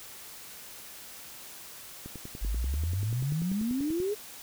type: click train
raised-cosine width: 3 ms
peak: -28 dBFS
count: 21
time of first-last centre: 2.06-4.002 s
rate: 10.3 Hz
type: exponential sweep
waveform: sine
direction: up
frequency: 46.25 to 432.4 Hz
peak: -27 dBFS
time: 2.41-4.15 s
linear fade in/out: 20 ms
effects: white hiss -46 dBFS RMS until 4.42 s